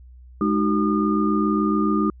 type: tone cluster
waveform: sine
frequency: 209.7 / 308 / 375.1 / 1217 Hz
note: G#3 / D#4 / F#4 / D#6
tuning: +17 / -17 / +24 / -39 cents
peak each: -21 / -22 / -26 / -25 dBFS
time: 0.41-2.1 s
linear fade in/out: 2 ms
effects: added 62 Hz sine -42 dBFS peak until 2.2 s